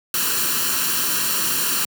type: noise with comb filter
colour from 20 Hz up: white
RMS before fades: -21 dBFS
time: 0.14-1.85 s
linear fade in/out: 2 ms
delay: 0.7 ms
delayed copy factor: +0.7
effects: high-pass 150 Hz 12 dB/octave